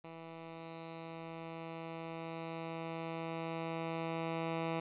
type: tone with level ramp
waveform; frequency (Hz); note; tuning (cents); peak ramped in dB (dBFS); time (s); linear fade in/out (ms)
10% pulse; 164.2; E3; -6; -39 to -26; 0.04-4.8; 5
effects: resampled to 8000 Hz + 11-bit